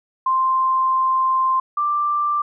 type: tone pair in turn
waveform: sine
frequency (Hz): 1046.5 / 1179.6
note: C6 / D6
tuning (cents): 0 / +7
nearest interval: major second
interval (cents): 207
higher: second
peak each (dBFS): -15 / -17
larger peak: first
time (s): 0.26-1.6 / 1.77-2.42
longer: first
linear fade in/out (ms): 5
effects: none